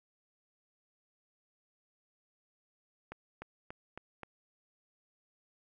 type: accelerating click train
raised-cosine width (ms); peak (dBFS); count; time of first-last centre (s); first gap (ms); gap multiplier
0.5; -28; 5; 3.12-4.233; 300; 0.95
effects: none